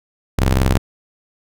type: ring-modulated tone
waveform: sawtooth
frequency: 65.41 Hz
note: C2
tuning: in tune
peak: -6 dBFS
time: 0.38-0.78 s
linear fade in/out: 10 ms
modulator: 22.2 Hz
effects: none